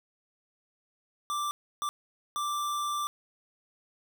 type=tone bursts at uneven times; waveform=square; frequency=1177 Hz; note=D6; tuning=3 cents sharp; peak=-30 dBFS; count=3; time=1.3-1.51 / 1.82-1.89 / 2.36-3.07 s; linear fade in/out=0 ms; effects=none